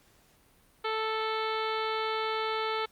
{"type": "harmonic tone", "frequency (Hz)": 440, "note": "A4", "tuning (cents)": 0, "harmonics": [1, 2, 3, 4, 5, 6, 7, 8, 9, 10], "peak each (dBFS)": [-33, -35, -34, -43, -39, -47, -43, -43, -45, -48], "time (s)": [0.84, 2.86], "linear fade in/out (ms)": 10, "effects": ["pink hiss -63 dBFS RMS until 2.91 s", "Opus 48 kbps"]}